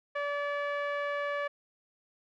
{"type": "tone with low-pass filter", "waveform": "sawtooth", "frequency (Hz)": 576, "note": "D5", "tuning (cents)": -34, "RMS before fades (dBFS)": -33, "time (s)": [0.15, 1.48], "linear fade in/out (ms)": 10, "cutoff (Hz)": 1900, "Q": 1.9, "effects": []}